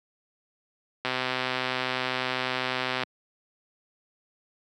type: click train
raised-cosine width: 0.3 ms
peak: -11 dBFS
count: 255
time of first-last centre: 1.05-3.034 s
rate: 128 Hz
effects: high-pass 150 Hz 12 dB/octave